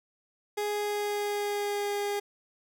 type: tone with pitch glide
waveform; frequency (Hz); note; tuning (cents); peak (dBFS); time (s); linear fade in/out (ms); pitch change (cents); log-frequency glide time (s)
30% pulse; 415.3 to 407.9; G#4 to G#4; 0 to -31; -26; 0.57-2.2; 10; -31; 0.71-1.92
effects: none